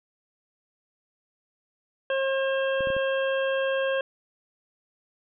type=harmonic tone; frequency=537 Hz; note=C5; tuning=45 cents sharp; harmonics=1 / 2 / 3 / 5 / 6; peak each=-24 / -36 / -31 / -37 / -39 dBFS; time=2.1-4.01 s; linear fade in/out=2 ms
type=clicks; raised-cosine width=3 ms; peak=-25 dBFS; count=4; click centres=2.807 / 2.872 / 2.903 / 2.966 s
effects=none